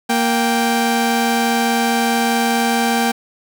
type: tone pair together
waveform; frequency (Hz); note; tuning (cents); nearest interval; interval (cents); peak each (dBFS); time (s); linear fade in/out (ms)
sawtooth; 233.1 / 784.1; A#3 / G5; 0 / 0; octave + major sixth; 2100; -13 / -14; 0.09-3.12; 10
effects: none